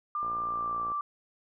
sine tone with pitch glide, 1193 to 1171.2 Hz, D6 to D6, +27 to -5 cents, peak -29 dBFS, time 0.15-1.01 s, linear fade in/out 2 ms, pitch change -32 cents, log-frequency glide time 0.29-0.86 s
click train, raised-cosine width 1 ms, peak -31 dBFS, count 41, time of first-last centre 0.23-0.918 s, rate 58.1 Hz
effects none

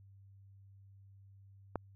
click, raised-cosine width 1 ms, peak -21 dBFS, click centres 1.757 s, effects added 98 Hz sine -56 dBFS peak until 1.95 s

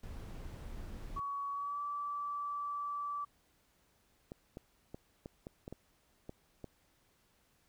brown noise, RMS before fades -45 dBFS, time 0.03-1.2 s, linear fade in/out 5 ms
sine tone with pitch glide, 1125 to 1158.6 Hz, C#6 to D6, +25 to -24 cents, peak -36 dBFS, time 1.16-3.25 s, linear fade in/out 10 ms, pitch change +51 cents, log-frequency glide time 1.52-1.81 s
clicks, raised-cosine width 2 ms, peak -31 dBFS, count 9, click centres 4.319 / 4.571 / 4.945 / 5.259 / 5.469 / 5.679 / 5.726 / 6.294 / 6.643 s
effects pink hiss -72 dBFS RMS until 7.68 s

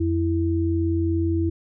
sine tone pair together, 87.4 / 330.4 Hz, F2 / E4, +2 / +4 cents, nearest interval octave + major seventh, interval 2302 cents, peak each -22 dBFS, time 0-1.5 s, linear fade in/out 10 ms, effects none

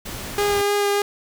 pink noise, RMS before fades -32 dBFS, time 0.05-0.62 s, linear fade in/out 10 ms
sawtooth tone with vibrato, 407.2 Hz, G#4, 34 cents flat, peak -14 dBFS, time 0.38-1.02 s, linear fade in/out 2 ms, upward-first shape sine, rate 3.4 Hz, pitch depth 11 cents each way
effects none

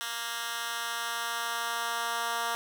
10% pulse tone with high-pass filter sweep, 233.1 Hz, A#3, in tune, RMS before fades -33 dBFS, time 0.01-2.55 s, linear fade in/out 0 ms, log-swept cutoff 1900 to 900 Hz, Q 0.95, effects none

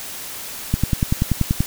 click train, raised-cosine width 5 ms, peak -4 dBFS, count 10, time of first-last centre 0.74-1.605 s, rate 10.4 Hz, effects white hiss -32 dBFS RMS until 1.66 s

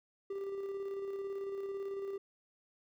triangle tone with tremolo, 393.9 Hz, G4, 8 cents sharp, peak -34 dBFS, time 0.3-2.18 s, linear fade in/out 5 ms, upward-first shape square, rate 18 Hz, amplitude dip 30%, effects none

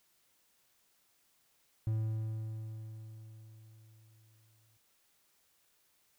triangle tone with exponential decay, 110 Hz, A2, in tune, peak -27 dBFS, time 1.87-4.77 s, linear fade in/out 0 ms, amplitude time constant 630 ms, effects white hiss -72 dBFS RMS until 6.18 s

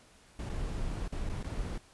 brown noise with dropouts, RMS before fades -35 dBFS, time 0.39-1.78 s, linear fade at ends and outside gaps 2 ms, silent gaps 0.493-0.497 / 1.078-1.123 / 1.291-1.297 / 1.429-1.444 s, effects pink hiss -60 dBFS RMS until 1.93 s + resampled to 24000 Hz

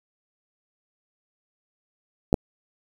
clicks, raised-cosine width 2 ms, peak -6 dBFS, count 2, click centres 2.329 / 2.342 s, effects 7-bit

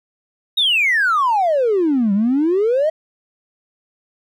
triangle exponential two-way sweep, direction down then up, 3820 to 192.6 to 650 Hz, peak -10 dBFS, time 0.57-2.9 s, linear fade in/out 10 ms, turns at 2.13 s, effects tanh soft clip ceiling -10 dBFS

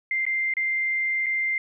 sine tone with dropouts, 2093 Hz, C7, in tune, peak -22 dBFS, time 0.11-1.58 s, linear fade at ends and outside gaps 2 ms, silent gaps 0.253-0.265 / 0.538-0.568 / 1.261-1.265 s, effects none

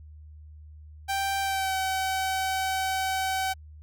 sawtooth tone with pitch glide, 784 to 761.7 Hz, G5 to G5, 0 to -50 cents, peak -22 dBFS, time 1.08-3.54 s, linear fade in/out 20 ms, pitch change -50 cents, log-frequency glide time 1.41-1.75 s, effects added 76 Hz sine -44 dBFS peak until 3.82 s

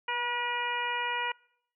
harmonic tone with a mistuned harmonic, 482.3 Hz, B4, 41 cents flat, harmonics 1 / 2 / 3 / 4 / 5 / 6, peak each -42 / -32 / -37 / -36 / -36 / -38 dBFS, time 0.08-1.32 s, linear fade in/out 5 ms, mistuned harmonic 1, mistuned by +16 cents, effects noise-tail reverb RT60 0.7 s tail -25 dB re dry

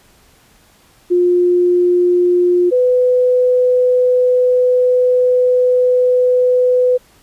sine tone pair in turn, 355.1 / 500.3 Hz, F4 / B4, +29 / +22 cents, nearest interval tritone, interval 593 cents, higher second, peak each -9 dBFS, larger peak neither, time 1.1-2.71 / 2.71-6.98 s, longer second, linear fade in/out 20 ms, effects pink hiss -50 dBFS RMS until 7.22 s + resampled to 32000 Hz

